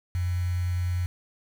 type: tone with quantisation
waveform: sine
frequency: 89 Hz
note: F2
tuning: 33 cents sharp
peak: -24 dBFS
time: 0.15-1.06 s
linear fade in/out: 0 ms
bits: 7
effects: none